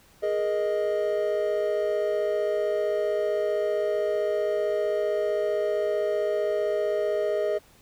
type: chord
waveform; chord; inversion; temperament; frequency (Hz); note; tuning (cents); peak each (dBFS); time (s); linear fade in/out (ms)
triangle; Ab suspended second; none; equal with one note detuned; 415.3 / 470.8 / 622.3; Ab4 / Bb4 / Eb5; 0 / +17 / 0; -25 / -30 / -24; 0.22-7.59; 20
effects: pink hiss -57 dBFS RMS until 7.81 s